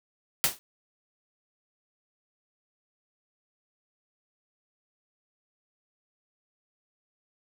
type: noise with exponential decay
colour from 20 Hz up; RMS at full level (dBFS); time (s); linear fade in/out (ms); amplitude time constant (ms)
white; -19; 0.44-0.59; 0; 32
effects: none